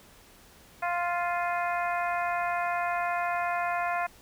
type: harmonic tone with a mistuned harmonic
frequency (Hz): 349.2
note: F4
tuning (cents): 0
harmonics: 2 / 3 / 4 / 5 / 6 / 7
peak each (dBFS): -29 / -33 / -35 / -37 / -39 / -40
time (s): 0.82-4.07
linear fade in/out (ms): 10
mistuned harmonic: 7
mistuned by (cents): +28
effects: pink hiss -55 dBFS RMS until 4.21 s